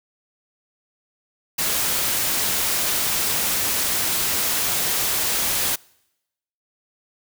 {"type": "noise", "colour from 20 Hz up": "white", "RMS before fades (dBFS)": -22, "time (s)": [1.58, 5.76], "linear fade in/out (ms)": 10, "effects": ["noise-tail reverb RT60 0.9 s tail -26 dB re dry"]}